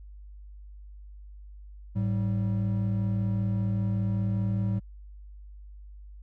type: tone pair together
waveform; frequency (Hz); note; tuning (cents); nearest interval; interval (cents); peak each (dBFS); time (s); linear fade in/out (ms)
triangle; 107.3 / 192.41; A2 / G3; -43 / -32; minor seventh; 1011; -24 / -28; 1.95-4.8; 20
effects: added 50 Hz sine -43 dBFS peak until 6.22 s